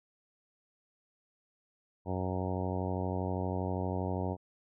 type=harmonic tone; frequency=92.5 Hz; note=F#2; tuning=in tune; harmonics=1 / 2 / 3 / 4 / 5 / 6 / 7 / 8 / 9 / 10; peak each=-35 / -38 / -40 / -41 / -42 / -43 / -43 / -44 / -45 / -45 dBFS; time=2.05-4.37 s; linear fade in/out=50 ms; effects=none